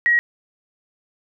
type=tone; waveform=sine; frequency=1901 Hz; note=A#6; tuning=33 cents sharp; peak=-13 dBFS; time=0.06-0.19 s; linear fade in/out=0 ms; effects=none